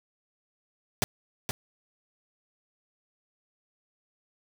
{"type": "noise with echo", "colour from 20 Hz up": "pink", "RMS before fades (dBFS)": -25, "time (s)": [1.02, 1.04], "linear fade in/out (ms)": 0, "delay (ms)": 470, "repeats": 1, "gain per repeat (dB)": -6, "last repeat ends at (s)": 1.51, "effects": []}